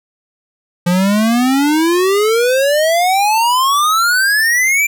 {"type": "exponential sweep", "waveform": "square", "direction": "up", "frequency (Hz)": [172.6, 2376], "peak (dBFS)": -11, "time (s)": [0.86, 4.87], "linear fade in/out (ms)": 10, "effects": []}